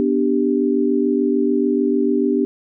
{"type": "chord", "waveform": "sine", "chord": "G major", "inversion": "first", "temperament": "equal", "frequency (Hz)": [246.9, 293.7, 392], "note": ["B3", "D4", "G4"], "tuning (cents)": [0, 0, 0], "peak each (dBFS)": -19, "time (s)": [0, 2.45], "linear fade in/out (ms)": 0, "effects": []}